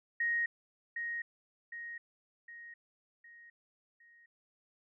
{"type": "tone with echo", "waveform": "sine", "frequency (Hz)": 1873, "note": "A#6", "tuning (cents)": 8, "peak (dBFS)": -29, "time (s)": [0.2, 0.46], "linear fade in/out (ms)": 5, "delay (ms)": 760, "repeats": 5, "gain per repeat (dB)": -6, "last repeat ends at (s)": 4.26, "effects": []}